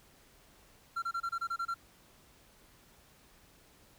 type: tone bursts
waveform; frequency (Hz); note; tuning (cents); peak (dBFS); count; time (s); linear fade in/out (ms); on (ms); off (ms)
triangle; 1367; F6; -37; -30; 9; 0.96-1.743; 10; 63; 27
effects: pink hiss -62 dBFS RMS until 3.98 s